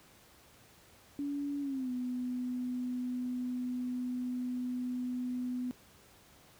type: tone with pitch glide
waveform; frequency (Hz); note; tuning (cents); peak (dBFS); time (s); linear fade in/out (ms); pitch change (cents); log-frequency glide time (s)
sine; 284.8 to 249.4; C#4 to B3; +47 to +17; -33; 1.19-5.71; 0; -230; 1.61-1.91
effects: pink hiss -60 dBFS RMS until 6.59 s + high-pass 60 Hz 12 dB/octave